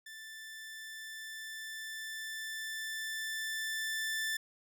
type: tone with level ramp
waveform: sawtooth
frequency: 1765 Hz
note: A6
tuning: 5 cents sharp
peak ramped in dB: -43 to -29 dBFS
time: 0.06-4.37 s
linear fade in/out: 5 ms
effects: none